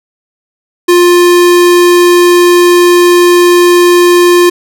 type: tone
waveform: square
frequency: 351.8 Hz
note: F4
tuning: 13 cents sharp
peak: -3 dBFS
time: 0.88-4.5 s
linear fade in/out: 10 ms
effects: none